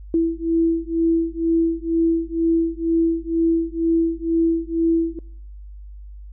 sine beating tone pair, 329.6 / 331.7 Hz, E4 / E4, 0 / +11 cents, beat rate 2.1 Hz, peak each -20 dBFS, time 0.14-5.19 s, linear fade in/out 2 ms, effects noise-tail reverb RT60 0.7 s tail -25 dB re dry + added 50 Hz sine -35 dBFS peak until 6.32 s

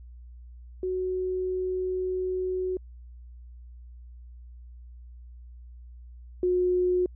sine tone pair in turn, 370 / 361.8 Hz, F#4 / F#4, 0 / -39 cents, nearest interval unison, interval 39 cents, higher first, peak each -26 / -21 dBFS, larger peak second, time 0.83-2.77 / 6.43-7.06 s, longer first, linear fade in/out 2 ms, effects added 60 Hz sine -43 dBFS peak until 7.15 s

